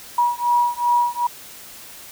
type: beating tone pair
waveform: sine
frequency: 961 / 963.6 Hz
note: B5 / B5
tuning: -48 / -43 cents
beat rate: 2.6 Hz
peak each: -19 dBFS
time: 0.18-1.27 s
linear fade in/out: 5 ms
effects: white hiss -40 dBFS RMS until 2.11 s